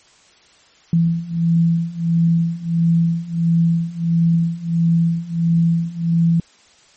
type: beating tone pair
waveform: sine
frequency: 166.4 / 167.9 Hz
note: E3 / E3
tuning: +17 / +32 cents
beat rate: 1.5 Hz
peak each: -18 / -16 dBFS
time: 0.93-6.4 s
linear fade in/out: 2 ms
effects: white hiss -51 dBFS RMS until 6.96 s + MP3 32 kbps